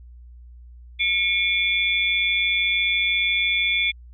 sine tone cluster, 2193 / 2379 / 3451 Hz, C#7 / D7 / A7, -19 / +22 / -34 cents, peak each -23 dBFS, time 0.99-3.92 s, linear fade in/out 20 ms, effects added 60 Hz sine -41 dBFS peak until 4.13 s

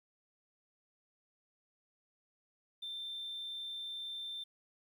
triangle tone, 3569 Hz, A7, 24 cents sharp, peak -37 dBFS, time 2.82-4.44 s, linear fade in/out 10 ms, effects tanh soft clip ceiling -37 dBFS + 12-bit

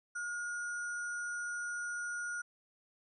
sine tone with sample-and-hold, 1432 Hz, F6, 43 cents sharp, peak -36 dBFS, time 0.15-2.42 s, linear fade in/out 10 ms, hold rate 7350 Hz, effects resampled to 24000 Hz

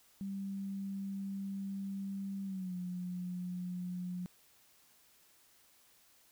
sine tone with pitch glide, 196 to 179.73 Hz, G3 to F3, 0 to +50 cents, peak -37 dBFS, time 0.21-4.26 s, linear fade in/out 0 ms, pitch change -150 cents, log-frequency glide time 2.44-2.75 s, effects white hiss -66 dBFS RMS until 6.31 s

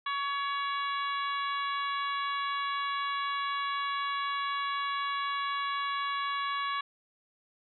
harmonic tone, 562 Hz, C#5, 24 cents sharp, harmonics 2 / 3 / 4 / 5 / 6 / 7, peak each -31 / -38 / -41 / -44 / -42 / -45 dBFS, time 0.06-6.81 s, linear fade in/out 5 ms, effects none

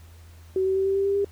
sine tone with pitch steps, 377.9 / 381.6 / 385.4 / 389.2 / 393 / 396.9 / 400.8 Hz, F#4 / G4 / G4 / G4 / G4 / G4 / G4, +37 / -47 / -29 / -12 / +4 / +22 / +38 cents, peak -20 dBFS, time 0.56-1.246 s, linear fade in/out 2 ms, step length 98 ms, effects added 83 Hz sine -45 dBFS peak until 1.31 s + pink hiss -56 dBFS RMS until 1.31 s

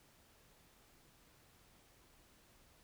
silence, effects pink hiss -67 dBFS RMS until 2.83 s

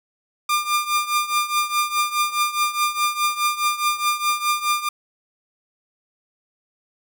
sawtooth tone with tremolo, 1199 Hz, D6, 36 cents sharp, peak -12 dBFS, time 0.49-4.89 s, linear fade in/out 5 ms, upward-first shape triangle, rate 4.8 Hz, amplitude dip 85%, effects none

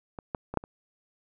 clicks, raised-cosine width 1 ms, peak -24 / -16 / -21 / -10 / -28 dBFS, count 5, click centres 0.188 / 0.348 / 0.54 / 0.573 / 0.639 s, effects none

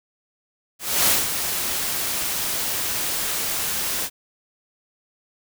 white noise with ADSR envelope, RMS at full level -17 dBFS, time 0.79-4.1 s, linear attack 280 ms, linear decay 190 ms, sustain -8 dB, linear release 60 ms, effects none

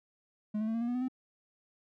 triangle tone with pitch steps, 211.6 / 217.7 / 223.9 / 230.4 / 237 / 243.8 / 250.8 / 258 Hz, G#3 / A3 / A3 / A#3 / A#3 / B3 / B3 / C4, +33 / -18 / +30 / -20 / +29 / -22 / +27 / -24 cents, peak -28 dBFS, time 0.54-1.084 s, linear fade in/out 10 ms, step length 68 ms, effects none

